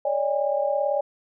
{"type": "tone cluster", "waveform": "sine", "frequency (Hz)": [563, 601, 811], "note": ["C#5", "D5", "G#5"], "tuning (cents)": [27, 40, -41], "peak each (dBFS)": [-24, -25, -28], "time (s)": [0.05, 1.01], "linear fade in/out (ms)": 5, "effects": []}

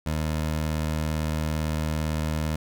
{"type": "tone", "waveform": "20% pulse", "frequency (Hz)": 77.78, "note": "D#2", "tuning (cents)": 0, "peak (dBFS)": -20, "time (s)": [0.06, 2.56], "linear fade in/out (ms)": 5, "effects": []}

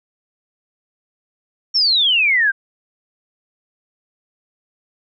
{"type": "exponential sweep", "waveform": "sine", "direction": "down", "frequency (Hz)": [5588, 1542], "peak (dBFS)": -12, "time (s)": [1.74, 2.52], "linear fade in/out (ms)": 20, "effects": []}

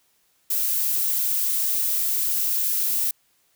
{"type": "noise", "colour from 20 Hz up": "violet", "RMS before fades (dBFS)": -23, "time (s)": [0.5, 3.11], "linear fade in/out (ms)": 5, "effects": ["white hiss -65 dBFS RMS until 3.55 s"]}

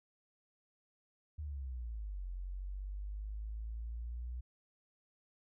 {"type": "exponential two-way sweep", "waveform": "sine", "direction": "down then up", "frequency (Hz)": [77.6, 44.64, 61.3], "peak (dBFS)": -39, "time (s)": [1.38, 4.41], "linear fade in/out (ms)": 10, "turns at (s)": 2.28, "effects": []}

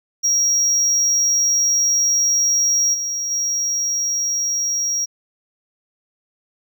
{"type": "tone with level steps", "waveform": "triangle", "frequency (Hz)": 5650, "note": "F8", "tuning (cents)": 19, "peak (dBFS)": [-13, -20, -17], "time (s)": [0.23, 5.06], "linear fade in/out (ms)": 20, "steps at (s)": [2.93, 3.3], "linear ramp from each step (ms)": 20, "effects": []}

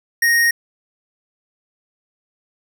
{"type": "tone", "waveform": "square", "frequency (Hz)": 1864.7, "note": "A#6", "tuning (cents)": 0, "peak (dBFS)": -13, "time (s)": [0.22, 0.51], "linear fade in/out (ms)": 5, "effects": []}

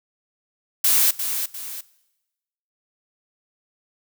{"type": "noise with echo", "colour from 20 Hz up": "blue", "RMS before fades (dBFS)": -17, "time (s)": [0.84, 1.11], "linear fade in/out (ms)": 5, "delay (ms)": 350, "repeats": 2, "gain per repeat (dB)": -8, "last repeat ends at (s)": 1.81, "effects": ["noise-tail reverb RT60 1.0 s tail -20 dB re dry"]}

